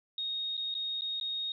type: tone with dropouts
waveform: sine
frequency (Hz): 3729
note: A#7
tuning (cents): 0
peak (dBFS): -32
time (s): 0.18-1.52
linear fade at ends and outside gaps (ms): 2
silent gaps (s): 0.569-0.576 / 0.742-0.75 / 1.01-1.019 / 1.2-1.211
effects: none